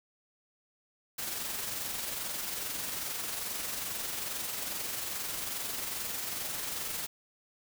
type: noise with amplitude modulation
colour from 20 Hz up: white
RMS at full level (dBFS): -35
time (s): 1.18-7.07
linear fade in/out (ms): 10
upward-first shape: sine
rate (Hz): 22.4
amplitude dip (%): 35
effects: none